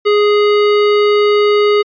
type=tone; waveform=square; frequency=415.3 Hz; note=G#4; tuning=in tune; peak=-9 dBFS; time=0.05-1.83 s; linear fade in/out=20 ms; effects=resampled to 11025 Hz